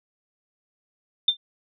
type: tone with exponential decay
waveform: sine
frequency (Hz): 3586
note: A7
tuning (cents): +32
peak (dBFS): -12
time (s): 1.28-1.37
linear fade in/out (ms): 5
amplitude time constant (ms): 19
effects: none